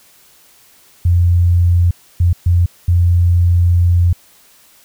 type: tone bursts at uneven times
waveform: sine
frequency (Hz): 87.31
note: F2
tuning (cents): 0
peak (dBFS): -8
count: 4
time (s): 1.05-1.91 / 2.2-2.33 / 2.46-2.66 / 2.88-4.13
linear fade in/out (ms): 5
effects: white hiss -48 dBFS RMS until 4.84 s